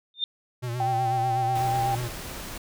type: tone with exponential growth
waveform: sine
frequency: 3615 Hz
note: A7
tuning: 46 cents sharp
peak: -19 dBFS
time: 0.14-0.24 s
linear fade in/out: 1 ms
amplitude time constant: 20 ms
type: tone with vibrato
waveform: square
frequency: 121 Hz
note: B2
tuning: 35 cents flat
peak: -29 dBFS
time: 0.62-2.09 s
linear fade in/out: 20 ms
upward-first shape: sine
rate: 8.1 Hz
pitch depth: 62 cents each way
type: tone with pitch glide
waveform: sine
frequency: 780 to 791.8 Hz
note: G5 to G5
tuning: -9 to +17 cents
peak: -23 dBFS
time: 0.8-1.95 s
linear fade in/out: 2 ms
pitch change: +26 cents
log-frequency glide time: 1.6-1.76 s
type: noise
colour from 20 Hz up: pink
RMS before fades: -37 dBFS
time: 1.55-2.58 s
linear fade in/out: 5 ms
effects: none